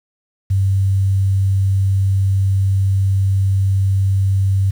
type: tone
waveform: sine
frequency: 96.9 Hz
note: G2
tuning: 20 cents flat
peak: -12 dBFS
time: 0.5-4.71 s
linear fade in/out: 10 ms
effects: 7-bit